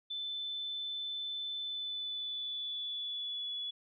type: tone with pitch glide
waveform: sine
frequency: 3520 to 3410 Hz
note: A7 to G#7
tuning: 0 to +45 cents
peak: -36 dBFS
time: 0.1-3.71 s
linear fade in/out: 10 ms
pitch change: -55 cents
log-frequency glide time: 1.6-3.5 s
effects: none